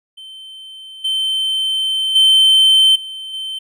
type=tone with level steps; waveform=triangle; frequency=3092 Hz; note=G7; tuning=24 cents flat; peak=-31 / -14 / -6 / -25 / -21 dBFS; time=0.17-3.59 s; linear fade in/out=10 ms; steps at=1.04 / 2.15 / 2.95 / 3.33 s; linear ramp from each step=10 ms; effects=none